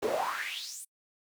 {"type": "noise with high-pass filter sweep", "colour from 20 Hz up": "brown", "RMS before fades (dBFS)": -34, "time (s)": [0.02, 0.85], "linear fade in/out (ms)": 10, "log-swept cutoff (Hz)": [370, 10000], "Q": 5.5, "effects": ["noise-tail reverb RT60 0.1 s tail -26 dB re dry"]}